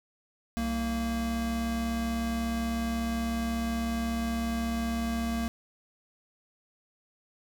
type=tone pair together; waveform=square; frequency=64.54 / 230 Hz; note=C2 / A#3; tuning=-23 / -23 cents; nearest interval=octave + minor seventh; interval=2200 cents; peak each=-35 / -30 dBFS; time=0.57-5.48 s; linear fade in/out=0 ms; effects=none